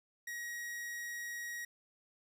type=tone; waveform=45% pulse; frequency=1898 Hz; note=A#6; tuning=31 cents sharp; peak=-40 dBFS; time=0.27-1.65 s; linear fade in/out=5 ms; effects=none